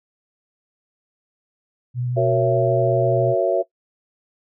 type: tone with vibrato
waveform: sine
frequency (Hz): 123.5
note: B2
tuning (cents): 0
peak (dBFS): -21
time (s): 1.94-3.35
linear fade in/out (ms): 50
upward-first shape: sine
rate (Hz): 12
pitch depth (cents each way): 15
type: chord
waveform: sine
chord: F# dominant seventh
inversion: none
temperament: equal with one note detuned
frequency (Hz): 370 / 466.2 / 554.4 / 668.8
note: F#4 / A#4 / C#5 / E5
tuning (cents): 0 / 0 / 0 / +25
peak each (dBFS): -22 / -24 / -21 / -20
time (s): 2.16-3.63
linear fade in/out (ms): 20
effects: noise-tail reverb RT60 0.1 s tail -19 dB re dry